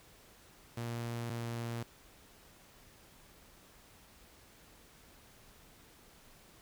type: tone pair in turn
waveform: sawtooth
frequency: 117.7 / 117.16 Hz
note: A#2 / A#2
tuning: +17 / +9 cents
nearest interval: unison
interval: 8 cents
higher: first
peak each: -33 / -33 dBFS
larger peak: neither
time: 0.77-1.3 / 1.3-1.83 s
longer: neither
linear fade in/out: 5 ms
effects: pink hiss -60 dBFS RMS until 6.61 s